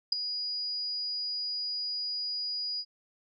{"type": "tone with ADSR envelope", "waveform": "sine", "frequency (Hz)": 4900, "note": "D#8", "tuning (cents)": -27, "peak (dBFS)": -18, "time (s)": [0.12, 2.85], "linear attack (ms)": 6, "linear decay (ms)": 6, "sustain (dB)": -13, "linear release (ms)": 56, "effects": []}